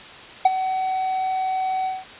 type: tone with ADSR envelope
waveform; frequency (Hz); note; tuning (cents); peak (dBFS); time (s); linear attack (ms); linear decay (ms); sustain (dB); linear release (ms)
triangle; 754; F#5; +32; -6; 0.45-2.05; 6; 26; -13; 200
effects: white hiss -40 dBFS RMS until 2.19 s + resampled to 8000 Hz